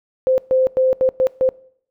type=tone bursts at uneven times; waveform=sine; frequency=519 Hz; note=C5; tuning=14 cents flat; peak=-12 dBFS; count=6; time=0.27-0.38 / 0.51-0.67 / 0.77-0.93 / 1.01-1.09 / 1.2-1.27 / 1.41-1.49 s; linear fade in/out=0 ms; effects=noise-tail reverb RT60 0.6 s tail -22 dB re dry